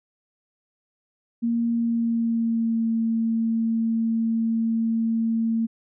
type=tone with pitch glide; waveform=sine; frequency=233.1 to 226.6 Hz; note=A#3 to A#3; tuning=0 to -49 cents; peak=-20 dBFS; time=1.42-5.67 s; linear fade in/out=20 ms; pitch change=-49 cents; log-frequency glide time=1.71-2.89 s; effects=none